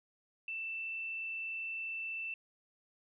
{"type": "tone with frequency modulation", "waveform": "sine", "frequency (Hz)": 2664, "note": "E7", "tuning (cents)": 18, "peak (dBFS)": -37, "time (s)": [0.48, 2.34], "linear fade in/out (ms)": 2, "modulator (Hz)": 36.7, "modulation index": 0.59, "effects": []}